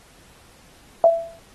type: tone with exponential decay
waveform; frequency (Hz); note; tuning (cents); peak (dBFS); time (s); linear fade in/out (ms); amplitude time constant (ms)
sine; 667; E5; +20; -7; 1.04-1.39; 1; 74
effects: pink hiss -52 dBFS RMS until 1.54 s + AAC 32 kbps